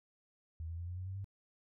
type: tone with pitch steps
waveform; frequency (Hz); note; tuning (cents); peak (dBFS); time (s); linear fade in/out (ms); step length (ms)
sine; 80.9 / 83.56 / 86.31 / 89.14 / 92.07 / 95.1 / 98.23; E2 / E2 / F2 / F2 / F#2 / F#2 / G2; -32 / +24 / -20 / +36 / -8 / +48 / +4; -39; 0.6-1.244; 0; 92
effects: none